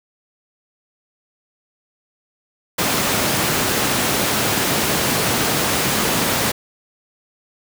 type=high-pass noise; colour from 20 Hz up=pink; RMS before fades=-19 dBFS; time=2.78-6.52 s; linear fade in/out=10 ms; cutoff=130 Hz; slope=12 dB/octave; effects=none